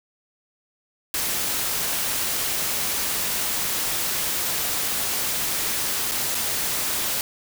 white noise with dropouts, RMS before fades -25 dBFS, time 1.14-7.21 s, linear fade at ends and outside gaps 1 ms, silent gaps 6.113-6.118 / 6.347-6.351 s, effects none

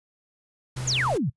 pink noise, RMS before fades -38 dBFS, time 0.76-1.18 s, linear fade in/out 10 ms
sine tone, 127.9 Hz, C3, 39 cents flat, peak -29 dBFS, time 0.76-1.16 s, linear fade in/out 10 ms
sine exponential sweep, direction down, 7440 to 110 Hz, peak -22 dBFS, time 0.87-1.3 s, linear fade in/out 10 ms
effects noise-tail reverb RT60 0.1 s tail -21 dB re dry + resampled to 24000 Hz

